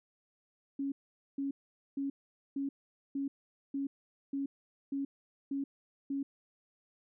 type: tone bursts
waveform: sine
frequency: 276.7 Hz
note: C#4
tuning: 3 cents flat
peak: -32 dBFS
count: 10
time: 0.79-6.23 s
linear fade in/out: 5 ms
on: 130 ms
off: 460 ms
effects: none